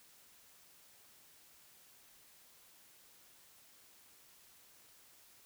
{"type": "silence", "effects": ["white hiss -63 dBFS RMS until 5.45 s"]}